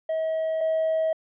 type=tone pair in turn; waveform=triangle; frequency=640 / 640 Hz; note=D#5 / D#5; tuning=+49 / +49 cents; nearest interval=unison; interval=0 cents; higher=neither; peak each=-21 / -18 dBFS; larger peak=second; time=0.09-0.61 / 0.61-1.13 s; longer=neither; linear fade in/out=5 ms; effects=tanh soft clip ceiling -17 dBFS + resampled to 8000 Hz